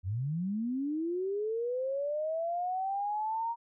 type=linear sweep; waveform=sine; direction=up; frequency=84.3 to 941 Hz; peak=-30 dBFS; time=0.03-3.56 s; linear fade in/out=50 ms; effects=none